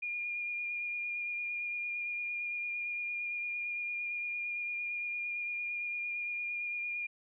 sine tone with vibrato, 2420 Hz, D#7, 49 cents flat, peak -34 dBFS, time 0.02-7.07 s, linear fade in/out 10 ms, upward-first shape sine, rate 8.8 Hz, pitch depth 15 cents each way, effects none

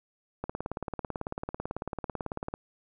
click train, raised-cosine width 1 ms, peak -19 dBFS, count 39, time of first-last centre 0.44-2.539 s, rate 18.1 Hz, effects none

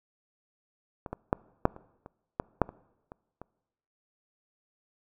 clicks, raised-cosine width 1 ms, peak -23 / -20 / -9 / -6 / -30 / -30 / -14 / -7 / -28 / -29 / -28 dBFS, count 11, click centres 1.062 / 1.13 / 1.329 / 1.654 / 1.764 / 2.061 / 2.399 / 2.617 / 2.691 / 3.119 / 3.416 s, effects noise-tail reverb RT60 1.0 s tail -24 dB re dry

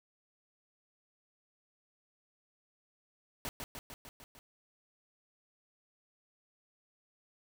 pink noise with echo, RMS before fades -39 dBFS, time 3.45-3.49 s, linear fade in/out 0 ms, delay 150 ms, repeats 6, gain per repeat -3 dB, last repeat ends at 4.39 s, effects none

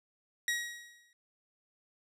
sawtooth tone with exponential decay, 1901 Hz, A#6, 33 cents sharp, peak -24 dBFS, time 0.48-1.13 s, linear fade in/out 1 ms, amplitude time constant 140 ms, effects low-pass 11000 Hz 12 dB/octave

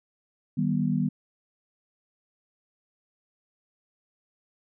sine chord, Eb augmented, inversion none, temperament just, 155.56 / 194.45 / 243.1 Hz, Eb3 / G3 / B3, 0 / -14 / -27 cents, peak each -27 dBFS, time 0.57-1.09 s, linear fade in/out 10 ms, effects none

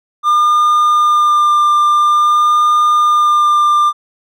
triangle tone with vibrato, 1202 Hz, D6, 40 cents sharp, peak -6 dBFS, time 0.23-3.93 s, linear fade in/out 50 ms, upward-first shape sine, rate 0.49 Hz, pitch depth 12 cents each way, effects none

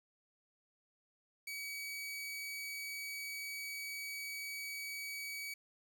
sawtooth tone, 2271 Hz, C#7, 41 cents sharp, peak -38 dBFS, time 1.47-5.54 s, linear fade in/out 5 ms, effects 11-bit

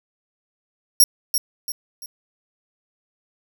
15% pulse tone with echo, 5588 Hz, F8, in tune, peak -4 dBFS, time 1-1.04 s, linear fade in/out 2 ms, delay 340 ms, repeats 3, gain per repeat -8 dB, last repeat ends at 2.06 s, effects none

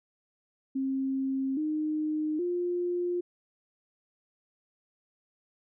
sine tone with pitch steps, 267.5 / 307.3 / 353 Hz, C4 / D#4 / F4, +38 / -21 / +19 cents, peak -27 dBFS, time 0.75-3.21 s, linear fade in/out 10 ms, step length 820 ms, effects none

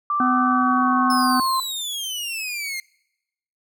sine tone with pitch glide, 1174.7 to 1052.6 Hz, D6 to C6, 0 to +10 cents, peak -19 dBFS, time 0.1-1.6 s, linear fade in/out 2 ms, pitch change -190 cents, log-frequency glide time 0.4-1.41 s
harmonic tone, 252.8 Hz, B3, 41 cents sharp, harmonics 1 / 3 / 5 / 6, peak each -20 / -25 / -27 / -28 dBFS, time 0.2-1.4 s, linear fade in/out 2 ms
sawtooth exponential sweep, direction down, 5274 to 2093 Hz, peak -23 dBFS, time 1.1-2.8 s, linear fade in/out 2 ms
effects noise-tail reverb RT60 0.9 s tail -26 dB re dry

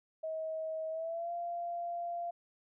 sine tone with pitch glide, 637 to 690.7 Hz, D#5 to F5, +41 to -19 cents, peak -35 dBFS, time 0.23-2.31 s, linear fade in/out 10 ms, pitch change +140 cents, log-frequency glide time 0.9-1.32 s, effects none

